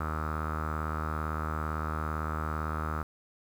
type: tone with low-pass filter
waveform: sawtooth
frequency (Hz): 77.78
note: D#2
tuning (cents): 0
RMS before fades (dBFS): -33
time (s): 0-3.03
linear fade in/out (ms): 5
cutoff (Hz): 1300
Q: 8.9
effects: 9-bit